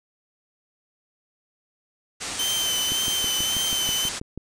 white low-pass noise, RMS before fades -32 dBFS, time 2.2-4.2 s, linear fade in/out 20 ms, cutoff 9100 Hz, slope 48 dB/octave
sawtooth tone with vibrato, 3077 Hz, G7, 33 cents flat, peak -20 dBFS, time 2.39-4.09 s, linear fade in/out 5 ms, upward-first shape sine, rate 1.8 Hz, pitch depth 26 cents each way
click train, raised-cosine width 3 ms, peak -21 dBFS, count 10, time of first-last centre 2.92-4.376 s, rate 6.18 Hz
effects none

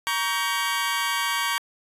20% pulse chord, G diminished, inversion first, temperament just, 940.8 / 1128.9 / 1568 Hz, Bb5 / Db6 / G6, +16 / +31 / 0 cents, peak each -23 / -22 / -24 dBFS, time 0.07-1.58 s, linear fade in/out 0 ms, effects resampled to 32000 Hz

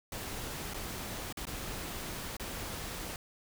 pink noise with dropouts, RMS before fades -40 dBFS, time 0.12-3.16 s, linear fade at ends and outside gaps 2 ms, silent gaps 0.737-0.743 / 1.326-1.371 / 1.454-1.469 / 2.368-2.397 s, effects none

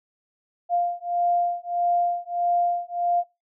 sine beating tone pair, 698.5 / 700.1 Hz, F5 / F5, 0 / +4 cents, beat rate 1.6 Hz, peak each -24 dBFS, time 0.69-3.24 s, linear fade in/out 50 ms, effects noise-tail reverb RT60 0.2 s tail -17 dB re dry

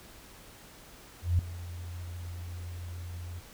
sine tone with ADSR envelope, 87.31 Hz, F2, in tune, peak -20 dBFS, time 1.22-3.41 s, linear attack 170 ms, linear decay 3 ms, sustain -17 dB, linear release 29 ms, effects pink hiss -52 dBFS RMS until 3.53 s

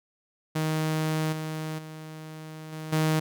sawtooth tone with level steps, 156.8 Hz, D#3, 14 cents sharp, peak -21 / -27 / -35 / -31 / -18 dBFS, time 0.55-3.2 s, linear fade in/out 10 ms, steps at 1.32 / 1.78 / 2.72 / 2.92 s, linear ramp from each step 10 ms, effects none

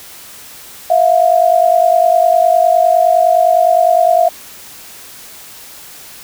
sine tone pair together, 659.3 / 709.1 Hz, E5 / F5, 0 / +26 cents, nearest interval minor second, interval 126 cents, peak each -10 dBFS, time 0.9-4.29 s, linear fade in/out 5 ms, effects white hiss -35 dBFS RMS until 6.23 s

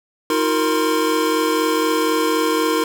square tone cluster, 318.1 / 362.1 / 462.9 / 1049 Hz, D#4 / F#4 / A#4 / C6, +38 / -37 / -12 / +4 cents, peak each -21 / -26 / -21 / -24 dBFS, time 0.3-2.84 s, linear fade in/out 2 ms, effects none

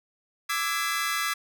sawtooth chord, E dominant seventh, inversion third, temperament equal with one note detuned, 1174.7 / 1318.5 / 1661.2 / 2019 Hz, D6 / E6 / G#6 / B6, 0 / 0 / 0 / +38 cents, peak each -28 dBFS, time 0.49-1.34 s, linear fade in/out 10 ms, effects none

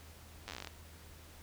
slowing click train, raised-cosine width 0.2 ms, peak -25 dBFS, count 13, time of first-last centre 0.48-0.672 s, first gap 9 ms, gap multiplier 1.1, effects added 79 Hz sine -55 dBFS peak until 1.42 s + pink hiss -57 dBFS RMS until 1.42 s

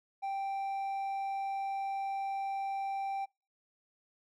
sine tone with hard clipping, 784 Hz, G5, in tune, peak -34 dBFS, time 0.22-3.26 s, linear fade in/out 20 ms, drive 3 dB, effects noise-tail reverb RT60 0.3 s tail -26 dB re dry

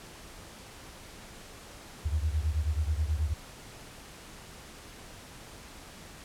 sine beating tone pair, 73.7 / 83 Hz, D2 / E2, +7 / +12 cents, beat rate 9.3 Hz, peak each -28 / -31 dBFS, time 2.05-3.34 s, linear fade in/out 10 ms, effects pink hiss -48 dBFS RMS until 6.24 s + low-pass 11000 Hz 12 dB/octave

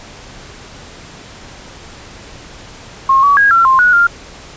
sine tone with pitch steps, 1076 / 1135 / 1640 / 1358 / 1055 / 1462 / 1397 Hz, C6 / C#6 / G#6 / F6 / C6 / F#6 / F6, +48 / +41 / -22 / -49 / +14 / -21 / 0 cents, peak -6 dBFS, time 3.09-4.07 s, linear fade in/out 5 ms, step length 140 ms, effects pink hiss -35 dBFS RMS until 4.56 s + resampled to 16000 Hz

